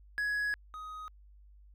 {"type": "tone pair in turn", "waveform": "triangle", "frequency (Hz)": [1675, 1254.8], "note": ["G#6", "D#6"], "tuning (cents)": [14, 14], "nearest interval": "perfect fourth", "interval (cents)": 500, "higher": "first", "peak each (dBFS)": [-28, -39], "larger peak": "first", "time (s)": [[0.18, 0.54], [0.74, 1.08]], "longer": "first", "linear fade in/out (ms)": 0, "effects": ["added 50 Hz sine -54 dBFS peak until 1.74 s"]}